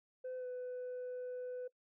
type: tone with pitch glide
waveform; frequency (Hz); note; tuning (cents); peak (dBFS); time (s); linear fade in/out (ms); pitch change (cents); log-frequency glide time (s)
sine; 510 to 499.8; C5 to B4; -44 to +21; -38; 0.24-1.68; 10; -35; 0.37-0.46
effects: noise-tail reverb RT60 0.1 s tail -22 dB re dry + tanh soft clip ceiling -39 dBFS